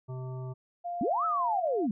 harmonic tone, 128.7 Hz, C3, 28 cents flat, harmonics 1 / 3 / 5 / 7 / 9, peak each -35 / -45 / -49 / -52 / -54 dBFS, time 0.08-0.54 s, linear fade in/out 20 ms
sine tone with tremolo, 698.5 Hz, F5, in tune, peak -32 dBFS, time 0.84-1.87 s, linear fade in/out 20 ms, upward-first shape square, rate 1.8 Hz, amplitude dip 30%
sine linear two-way sweep, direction up then down, 188.3 to 1334 to 188.3 Hz, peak -26 dBFS, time 1.01-1.91 s, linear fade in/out 2 ms, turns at 1.25 s
effects none

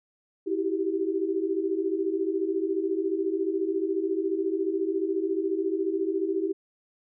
sine tone cluster, 326.5 / 380.7 / 394.9 Hz, E4 / F#4 / G4, -17 / +49 / +13 cents, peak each -29 dBFS, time 0.46-6.53 s, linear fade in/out 20 ms, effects none

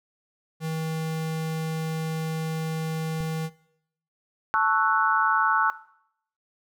square tone, 159.8 Hz, D#3, 47 cents sharp, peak -28 dBFS, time 0.6-3.5 s, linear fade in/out 50 ms
click, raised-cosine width 5 ms, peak -25 dBFS, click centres 3.206 s
sine chord, F# minor seventh, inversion first, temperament equal, 880 / 1108.7 / 1318.5 / 1480 Hz, A5 / C#6 / E6 / F#6, 0 / 0 / 0 / 0 cents, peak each -25 dBFS, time 4.54-5.7 s, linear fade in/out 0 ms
effects noise-tail reverb RT60 0.7 s tail -18 dB re dry

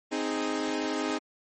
sawtooth chord, Ab major, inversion first, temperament equal, 261.6 / 311.1 / 415.3 Hz, C4 / Eb4 / Ab4, 0 / 0 / 0 cents, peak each -29 / -27 / -30 dBFS, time 0.11-1.19 s, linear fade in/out 20 ms, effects low-pass 12000 Hz 12 dB/octave + MP3 32 kbps

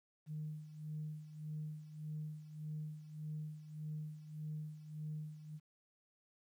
sine tone with tremolo, 153.2 Hz, D#3, 27 cents flat, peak -39 dBFS, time 0.26-5.6 s, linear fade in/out 50 ms, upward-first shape sine, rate 1.7 Hz, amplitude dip 75%, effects tanh soft clip ceiling -35 dBFS + 12-bit

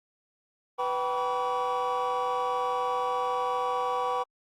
triangle tone cluster, 495.7 / 769 / 976 / 1141 Hz, B4 / G5 / B5 / C#6, +6 / -33 / -21 / +50 cents, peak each -29 dBFS, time 0.78-4.24 s, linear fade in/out 20 ms, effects tanh soft clip ceiling -19 dBFS + Opus 32 kbps

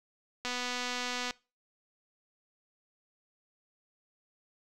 click train, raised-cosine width 0.2 ms, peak -18 dBFS, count 213, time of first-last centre 0.45-1.308 s, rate 247 Hz, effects noise-tail reverb RT60 0.3 s tail -22 dB re dry

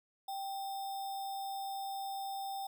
sine tone with sample-and-hold, 784 Hz, G5, in tune, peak -37 dBFS, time 0.28-2.67 s, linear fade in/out 5 ms, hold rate 4410 Hz, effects none

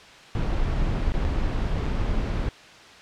brown noise with dropouts, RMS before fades -24 dBFS, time 0.35-2.49 s, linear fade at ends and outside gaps 0 ms, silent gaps 1.12-1.14 / 1.244-1.25 / 1.857-1.864 s, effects white hiss -46 dBFS RMS until 3.01 s + low-pass 4000 Hz 12 dB/octave

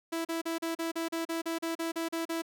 sawtooth tone bursts, 330 Hz, E4, 2 cents sharp, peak -27 dBFS, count 14, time 0.12-2.421 s, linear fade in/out 10 ms, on 130 ms, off 37 ms, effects none

